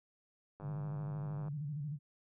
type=click train; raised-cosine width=1 ms; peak=-37 dBFS; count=91; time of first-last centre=0.6-1.482 s; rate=102 Hz
type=tone with vibrato; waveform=sine; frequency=146.83 Hz; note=D3; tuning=in tune; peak=-37 dBFS; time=0.61-1.99 s; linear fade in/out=50 ms; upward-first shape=square; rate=13 Hz; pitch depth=83 cents each way
effects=none